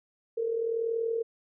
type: tone with amplitude modulation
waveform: sine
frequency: 457.3 Hz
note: A#4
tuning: 33 cents flat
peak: -24 dBFS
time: 0.37-1.23 s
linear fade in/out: 10 ms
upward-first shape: sine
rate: 40.7 Hz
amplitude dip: 60%
effects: none